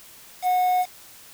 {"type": "tone with quantisation", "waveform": "triangle", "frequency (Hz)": 730, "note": "F#5", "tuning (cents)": -24, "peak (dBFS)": -16, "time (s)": [0.42, 0.86], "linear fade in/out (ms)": 50, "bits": 6, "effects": ["white hiss -47 dBFS RMS until 1.33 s"]}